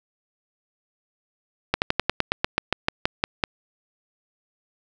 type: slowing click train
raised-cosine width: 0.3 ms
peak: -3 dBFS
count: 14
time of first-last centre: 1.74-3.438 s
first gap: 79 ms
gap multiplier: 1.08
effects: none